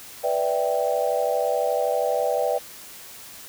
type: chord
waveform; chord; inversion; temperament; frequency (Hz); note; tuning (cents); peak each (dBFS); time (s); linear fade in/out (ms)
sine; E minor seventh; second; equal; 493.9 / 587.3 / 659.3 / 784; B4 / D5 / E5 / G5; 0 / 0 / 0 / 0; -25 / -25 / -27 / -27; 0.23-2.59; 20
effects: white hiss -42 dBFS RMS until 3.48 s